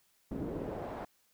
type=noise with band-pass filter sweep; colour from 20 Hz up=brown; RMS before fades=-39 dBFS; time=0.31-1.05 s; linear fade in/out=5 ms; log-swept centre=280 to 810 Hz; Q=1.6; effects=white hiss -71 dBFS RMS until 1.33 s